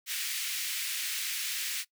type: high-pass noise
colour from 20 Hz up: pink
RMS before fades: -34 dBFS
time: 0.06-1.85 s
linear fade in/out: 50 ms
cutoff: 2000 Hz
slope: 24 dB/octave
effects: noise-tail reverb RT60 0.1 s tail -20 dB re dry